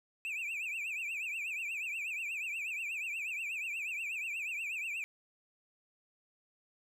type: tone with vibrato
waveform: triangle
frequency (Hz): 2522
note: D#7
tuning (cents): +23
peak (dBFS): -34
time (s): 0.25-5.04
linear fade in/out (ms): 0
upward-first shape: triangle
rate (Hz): 8.3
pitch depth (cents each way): 180
effects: none